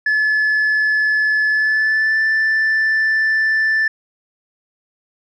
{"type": "tone with pitch glide", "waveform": "sine", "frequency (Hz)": [1722, 1763.3], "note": ["A6", "A6"], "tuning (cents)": [-38, 3], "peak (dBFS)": -11, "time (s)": [0.06, 3.88], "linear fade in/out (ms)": 5, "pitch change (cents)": 41, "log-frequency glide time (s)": [1.5, 2.2], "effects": ["tanh soft clip ceiling -12 dBFS"]}